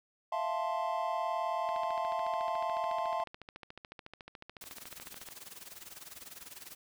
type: chord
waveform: triangle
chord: F major seventh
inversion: third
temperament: equal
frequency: 659.3 / 698.5 / 880 / 1046.5 Hz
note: E5 / F5 / A5 / C6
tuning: 0 / 0 / 0 / 0 cents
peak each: -35 dBFS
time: 0.32-3.24 s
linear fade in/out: 5 ms
type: click train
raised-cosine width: 0.3 ms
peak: -30 dBFS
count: 51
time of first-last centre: 1.69-5.287 s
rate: 13.9 Hz
type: noise with tremolo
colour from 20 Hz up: white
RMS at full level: -46 dBFS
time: 4.61-6.75 s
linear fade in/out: 2 ms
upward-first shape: sine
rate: 20 Hz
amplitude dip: 80%
effects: none